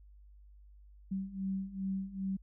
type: beating tone pair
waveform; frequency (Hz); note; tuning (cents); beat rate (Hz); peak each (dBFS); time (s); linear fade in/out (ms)
sine; 190.7 / 193.2; G3 / G3; -47 / -25; 2.5; -39 / -36; 1.11-2.37; 10
effects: added 50 Hz sine -54 dBFS peak until 2.42 s